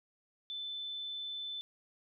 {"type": "tone", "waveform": "sine", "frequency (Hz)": 3520, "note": "A7", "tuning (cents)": 0, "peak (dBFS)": -38, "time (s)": [0.5, 1.61], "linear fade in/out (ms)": 0, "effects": []}